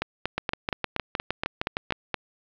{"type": "two click trains", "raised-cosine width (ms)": 0.3, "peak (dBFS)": [-9, -9], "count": [10, 11], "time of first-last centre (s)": [[0.02, 2.143], [0.38, 1.923]], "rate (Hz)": [4.24, 6.48], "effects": ["low-pass 4000 Hz 12 dB/octave", "8-bit"]}